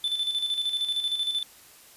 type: tone with tremolo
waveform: triangle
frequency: 3520 Hz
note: A7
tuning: in tune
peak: -22 dBFS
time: 0.04-1.43 s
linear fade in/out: 2 ms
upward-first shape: square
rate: 13 Hz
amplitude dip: 55%
effects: white hiss -52 dBFS RMS until 1.96 s + resampled to 32000 Hz